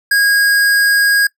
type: tone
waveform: square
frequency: 1638 Hz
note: G#6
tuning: 24 cents flat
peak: -10 dBFS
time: 0.11-1.27 s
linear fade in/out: 5 ms
effects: noise-tail reverb RT60 0.1 s tail -20 dB re dry